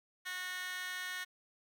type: tone with high-pass filter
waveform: 15% pulse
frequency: 366.1 Hz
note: F#4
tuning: 18 cents flat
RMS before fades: -41 dBFS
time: 0.25-1.25 s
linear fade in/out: 20 ms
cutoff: 2000 Hz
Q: 4.1
effects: 12-bit